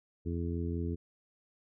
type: harmonic tone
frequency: 85 Hz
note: F2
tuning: 46 cents flat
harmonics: 1 / 2 / 3 / 4 / 5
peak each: -34 / -39 / -39 / -41 / -43 dBFS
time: 0.25-0.96 s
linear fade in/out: 20 ms
effects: none